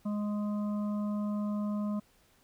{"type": "harmonic tone", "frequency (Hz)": 207.8, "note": "G#3", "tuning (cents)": 1, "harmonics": [1, 3, 5, 6], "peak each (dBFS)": [-30, -43, -47, -51], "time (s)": [0.05, 2], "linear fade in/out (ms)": 10, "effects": ["pink hiss -66 dBFS RMS until 2.43 s"]}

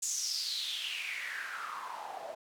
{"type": "noise with band-pass filter sweep", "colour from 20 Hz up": "white", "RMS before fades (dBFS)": -38, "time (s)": [0.02, 2.35], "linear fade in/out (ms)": 10, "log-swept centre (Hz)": [7100, 620], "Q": 6.4, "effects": []}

